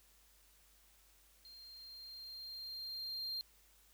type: tone with level ramp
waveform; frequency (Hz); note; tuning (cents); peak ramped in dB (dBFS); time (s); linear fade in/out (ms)
triangle; 4190; C8; +2; -53 to -37; 1.45-3.41; 0
effects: added 50 Hz sine -70 dBFS peak until 3.93 s + white hiss -68 dBFS RMS until 3.93 s